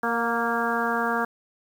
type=harmonic tone with a mistuned harmonic; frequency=232.6 Hz; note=A#3; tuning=4 cents flat; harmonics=1 / 2 / 3 / 4 / 5 / 6 / 7; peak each=-30 / -30 / -30 / -30 / -30 / -30 / -30 dBFS; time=0.03-1.25 s; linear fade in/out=5 ms; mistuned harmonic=3; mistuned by=+24 cents; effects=8-bit